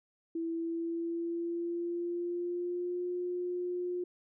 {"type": "tone with pitch glide", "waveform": "sine", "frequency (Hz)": [330.8, 356.6], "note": ["E4", "F4"], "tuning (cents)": [6, 36], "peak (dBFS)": -32, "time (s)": [0.35, 4.04], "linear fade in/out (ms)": 5, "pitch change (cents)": 130, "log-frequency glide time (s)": [0.51, 3.06], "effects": []}